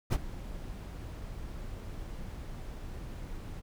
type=noise with ADSR envelope; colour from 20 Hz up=brown; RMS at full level=-22 dBFS; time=0.1-3.62 s; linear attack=29 ms; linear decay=42 ms; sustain=-19 dB; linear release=33 ms; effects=none